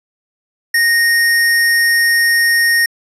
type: tone with sample-and-hold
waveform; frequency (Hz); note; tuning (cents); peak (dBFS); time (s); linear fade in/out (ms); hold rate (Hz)
sine; 1860; A#6; -4; -9; 0.74-2.86; 5; 7350
effects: resampled to 32000 Hz